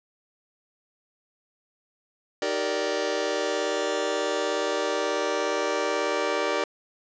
sawtooth chord, Eb major seventh, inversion none, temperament just, 311.1 / 388.9 / 466.7 / 583.4 Hz, Eb4 / G4 / Bb4 / D5, 0 / -14 / +2 / -12 cents, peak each -30 / -26 / -26 / -24 dBFS, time 2.42-6.64 s, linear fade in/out 2 ms, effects resampled to 16000 Hz + 9-bit

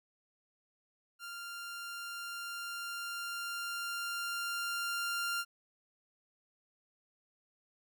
sawtooth tone with level ramp, 1393 Hz, F6, 5 cents flat, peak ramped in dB -39 to -29 dBFS, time 1.19-5.45 s, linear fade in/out 50 ms, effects none

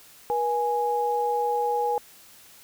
sine tone pair together, 480.8 / 830.6 Hz, B4 / G#5, -46 / 0 cents, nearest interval major sixth, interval 946 cents, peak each -26 / -24 dBFS, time 0.3-1.98 s, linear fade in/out 0 ms, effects white hiss -51 dBFS RMS until 2.63 s

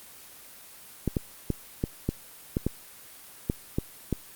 clicks, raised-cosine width 3 ms, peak -12 dBFS, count 10, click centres 1.077 / 1.168 / 1.503 / 1.839 / 2.09 / 2.569 / 2.666 / 3.499 / 3.785 / 4.127 s, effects white hiss -48 dBFS RMS until 4.35 s + Opus 24 kbps

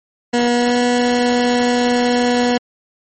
20% pulse tone with pitch glide, 240.7 to 244.1 Hz, B3 to B3, -44 to -20 cents, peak -8 dBFS, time 0.33-2.58 s, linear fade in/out 10 ms, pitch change +24 cents, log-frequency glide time 0.52-0.78 s, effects MP3 32 kbps

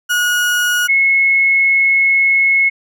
35% pulse / sine tone pair in turn, 1451 / 2181 Hz, F#6 / C#7, -34 / -29 cents, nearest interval perfect fifth, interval 705 cents, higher second, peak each -11 / -9 dBFS, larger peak second, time 0.09-0.88 / 0.88-2.7 s, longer second, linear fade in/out 20 ms, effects none

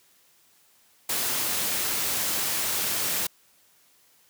white noise, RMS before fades -27 dBFS, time 1.09-3.27 s, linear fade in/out 5 ms, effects white hiss -61 dBFS RMS until 4.29 s + high-pass 80 Hz 12 dB/octave

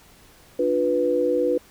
sine chord, B diminished, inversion first, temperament just, 296.3 / 355.6 / 493.9 Hz, D4 / F4 / B4, +15 / +31 / 0 cents, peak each -26 / -25 / -20 dBFS, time 0.59-1.58 s, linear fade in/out 5 ms, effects pink hiss -52 dBFS RMS until 1.7 s

